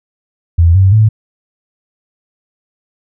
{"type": "tone with pitch steps", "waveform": "sine", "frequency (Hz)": [84.3, 95.72, 108.69], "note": ["E2", "G2", "A2"], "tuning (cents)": [39, -41, -21], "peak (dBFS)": -4, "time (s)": [0.58, 1.09], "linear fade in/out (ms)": 10, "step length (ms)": 170, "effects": []}